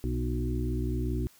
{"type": "harmonic tone with a mistuned harmonic", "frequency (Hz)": 61.2, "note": "B1", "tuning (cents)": -15, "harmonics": [1, 2, 4, 5, 6], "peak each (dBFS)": [-30, -33, -36, -37, -38], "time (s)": [0.04, 1.27], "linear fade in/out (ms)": 0, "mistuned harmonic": 5, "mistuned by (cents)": 21, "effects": ["white hiss -59 dBFS RMS until 1.39 s"]}